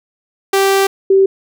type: tone pair in turn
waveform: sawtooth / sine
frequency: 390.6 / 387 Hz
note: G4 / G4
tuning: -6 / -22 cents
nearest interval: unison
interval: 16 cents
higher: first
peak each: -6 dBFS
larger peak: neither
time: 0.53-0.87 / 1.1-1.26 s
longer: first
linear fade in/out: 5 ms
effects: none